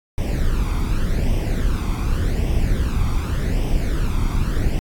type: noise with flanger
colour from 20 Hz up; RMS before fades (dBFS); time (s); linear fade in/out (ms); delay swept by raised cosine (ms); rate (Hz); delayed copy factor
brown; -19; 0.18-4.79; 0; 0.35 to 0.88; 0.86; +0.65
effects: AAC 64 kbps